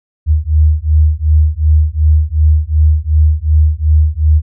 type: beating tone pair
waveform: sine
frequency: 75.7 / 78.4 Hz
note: D#2 / D#2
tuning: -47 / +14 cents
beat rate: 2.7 Hz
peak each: -10 dBFS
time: 0.26-4.42 s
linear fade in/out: 50 ms
effects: none